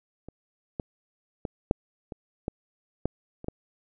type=clicks; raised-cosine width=2 ms; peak=-28 / -17 / -17 / -7 / -23 / -15 / -12 / -27 / -16 dBFS; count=9; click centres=0.286 / 0.798 / 1.452 / 1.711 / 2.122 / 2.481 / 3.056 / 3.444 / 3.484 s; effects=none